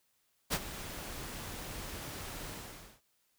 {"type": "noise with ADSR envelope", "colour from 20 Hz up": "pink", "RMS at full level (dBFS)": -29, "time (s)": [0.5, 3.01], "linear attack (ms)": 33, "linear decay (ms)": 50, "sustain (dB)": -14, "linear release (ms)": 530, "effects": ["white hiss -75 dBFS RMS until 3.38 s"]}